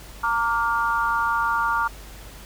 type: tone cluster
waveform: sine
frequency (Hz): 919 / 1165 / 1411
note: A#5 / D6 / F6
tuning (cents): -25 / -14 / +17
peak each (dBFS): -24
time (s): 0.23-1.88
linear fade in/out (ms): 10
effects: added 50 Hz sine -41 dBFS peak until 2.45 s + pink hiss -44 dBFS RMS until 2.45 s